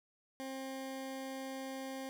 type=tone; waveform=20% pulse; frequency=265.9 Hz; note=C4; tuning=28 cents sharp; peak=-36 dBFS; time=0.4-2.09 s; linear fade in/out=0 ms; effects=none